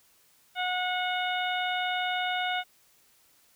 harmonic tone, 729 Hz, F#5, 26 cents flat, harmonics 1 / 2 / 3 / 4 / 5, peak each -30 / -33 / -35 / -36 / -37 dBFS, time 0.55-2.64 s, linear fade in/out 50 ms, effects white hiss -63 dBFS RMS until 3.55 s

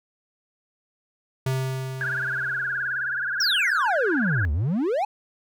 square tone with exponential decay, 131.5 Hz, C3, 9 cents sharp, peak -22 dBFS, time 1.46-3.63 s, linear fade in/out 5 ms, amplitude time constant 470 ms
sine tone with vibrato, 1544 Hz, G6, 27 cents flat, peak -24 dBFS, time 2.01-4.45 s, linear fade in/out 0 ms, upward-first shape triangle, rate 19 Hz, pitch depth 180 cents each way
triangle exponential two-way sweep, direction down then up, 5800 to 69.3 to 875 Hz, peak -19 dBFS, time 3.4-5.05 s, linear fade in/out 5 ms, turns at 4.52 s
effects none

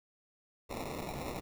violet noise with sample-and-hold, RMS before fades -40 dBFS, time 0.69-1.41 s, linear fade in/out 20 ms, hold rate 1575 Hz, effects none

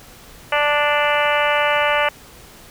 harmonic tone, 293.7 Hz, D4, in tune, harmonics 2 / 3 / 4 / 5 / 6 / 7 / 8 / 9 / 10, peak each -20 / -22 / -23 / -24 / -25 / -25 / -26 / -27 / -27 dBFS, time 0.52-2.09 s, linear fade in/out 5 ms, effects pink hiss -43 dBFS RMS until 2.7 s

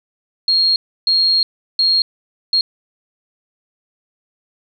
sine tone bursts at uneven times, 4257 Hz, C8, 29 cents sharp, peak -11 dBFS, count 4, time 0.48-0.76 / 1.07-1.43 / 1.79-2.02 / 2.53-2.61 s, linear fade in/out 2 ms, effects none

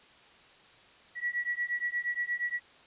sine beating tone pair, 1930 / 1938.5 Hz, B6 / B6, -40 / -33 cents, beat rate 8.5 Hz, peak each -33 / -33 dBFS, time 1.15-2.6 s, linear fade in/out 50 ms, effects white hiss -57 dBFS RMS until 2.86 s + resampled to 8000 Hz

